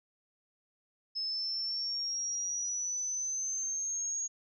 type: exponential sweep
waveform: sine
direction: up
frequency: 5190 to 6645 Hz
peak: -32 dBFS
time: 1.15-4.28 s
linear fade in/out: 20 ms
effects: none